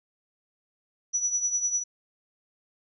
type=tone with tremolo; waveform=sine; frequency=5900 Hz; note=F#8; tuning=6 cents flat; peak=-21 dBFS; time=1.13-1.84 s; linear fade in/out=20 ms; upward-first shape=triangle; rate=10 Hz; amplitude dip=75%; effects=none